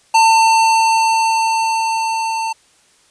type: tone with level ramp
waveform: square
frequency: 897 Hz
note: A5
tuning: 33 cents sharp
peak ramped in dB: -8 to -19 dBFS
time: 0.14-2.53 s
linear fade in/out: 10 ms
effects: white hiss -53 dBFS RMS until 3.1 s + resampled to 22050 Hz